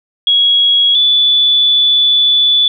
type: tone pair in turn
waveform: sine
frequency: 3322 / 3466 Hz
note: G#7 / A7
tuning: 0 / -27 cents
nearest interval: minor second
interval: 73 cents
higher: second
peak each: -7 dBFS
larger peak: neither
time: 0.27-0.95 / 0.95-2.68 s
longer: second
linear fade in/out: 2 ms
effects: none